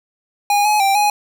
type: tone with pitch steps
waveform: square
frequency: 819 / 844 / 785 / 831 Hz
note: G#5 / G#5 / G5 / G#5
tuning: -24 / +28 / +2 / +1 cents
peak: -13 dBFS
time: 0.5-1.1 s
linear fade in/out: 2 ms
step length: 150 ms
effects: none